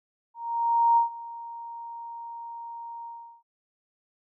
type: tone with ADSR envelope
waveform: sine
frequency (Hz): 932.3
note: A#5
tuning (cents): 0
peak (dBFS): -16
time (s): 0.34-3.43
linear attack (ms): 630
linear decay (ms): 120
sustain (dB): -20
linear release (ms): 380
effects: none